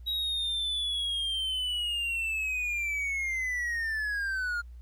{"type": "linear sweep", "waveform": "triangle", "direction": "down", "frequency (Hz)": [3844, 1400], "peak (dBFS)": -27, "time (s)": [0.06, 4.62], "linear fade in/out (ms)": 20, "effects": ["added 60 Hz sine -43 dBFS peak until 4.81 s", "pink hiss -72 dBFS RMS until 4.81 s"]}